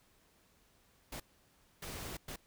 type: noise bursts at uneven times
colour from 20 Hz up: pink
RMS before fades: -44 dBFS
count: 3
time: 1.12-1.2 / 1.82-2.17 / 2.28-2.36 s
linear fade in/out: 5 ms
effects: pink hiss -69 dBFS RMS until 2.46 s